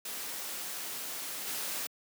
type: noise with level steps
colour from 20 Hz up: white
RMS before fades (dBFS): -39 / -36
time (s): 0.05-1.87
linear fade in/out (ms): 5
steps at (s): 1.47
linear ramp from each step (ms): 2
effects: high-pass 200 Hz 12 dB/octave